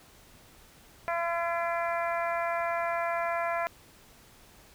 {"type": "harmonic tone", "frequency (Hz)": 339.4, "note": "F4", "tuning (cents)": -49, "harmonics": [2, 3, 4, 5, 6, 7], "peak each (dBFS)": [-30, -34, -36, -38, -40, -41], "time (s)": [1.08, 3.67], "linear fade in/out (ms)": 0, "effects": ["pink hiss -56 dBFS RMS until 4.74 s"]}